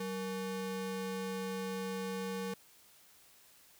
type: ring-modulated tone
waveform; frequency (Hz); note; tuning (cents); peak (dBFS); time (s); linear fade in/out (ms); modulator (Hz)
square; 329.6; E4; 0; -34; 0-2.54; 5; 139
effects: white hiss -62 dBFS RMS until 3.79 s